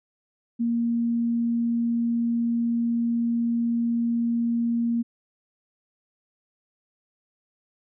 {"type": "tone", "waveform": "sine", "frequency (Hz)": 234, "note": "A#3", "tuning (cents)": 7, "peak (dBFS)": -21, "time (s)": [0.59, 5.03], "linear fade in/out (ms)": 20, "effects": []}